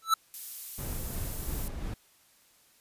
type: tone with exponential growth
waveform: square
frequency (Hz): 1318.5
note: E6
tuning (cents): 0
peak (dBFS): -18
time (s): 0.02-0.14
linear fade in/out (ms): 5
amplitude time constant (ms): 24
type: noise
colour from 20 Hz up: violet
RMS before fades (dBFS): -38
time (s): 0.34-1.68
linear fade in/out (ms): 0
type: noise with tremolo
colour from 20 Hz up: brown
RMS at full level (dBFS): -34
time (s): 0.78-1.94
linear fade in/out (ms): 5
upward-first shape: sine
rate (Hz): 2.9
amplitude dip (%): 35
effects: white hiss -63 dBFS RMS until 2.8 s + resampled to 32000 Hz